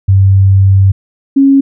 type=tone pair in turn; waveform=sine; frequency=96.9 / 274.1 Hz; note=G2 / C#4; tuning=-20 / -19 cents; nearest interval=octave + tritone; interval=1801 cents; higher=second; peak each=-3 dBFS; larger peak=neither; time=0.08-0.92 / 1.36-1.61 s; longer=first; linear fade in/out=10 ms; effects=none